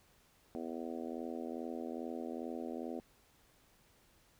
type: harmonic tone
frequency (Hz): 82.41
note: E2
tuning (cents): 0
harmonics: 3 / 4 / 5 / 6 / 7 / 8 / 9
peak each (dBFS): -43 / -45 / -47 / -49 / -50 / -51 / -52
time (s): 0.55-3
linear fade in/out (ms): 0
effects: pink hiss -68 dBFS RMS until 4.39 s